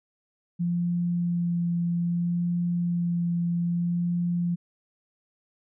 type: tone with vibrato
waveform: sine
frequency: 172.9 Hz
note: F3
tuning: 17 cents flat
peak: -23 dBFS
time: 0.59-4.56 s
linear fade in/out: 20 ms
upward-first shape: sine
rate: 0.62 Hz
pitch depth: 11 cents each way
effects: none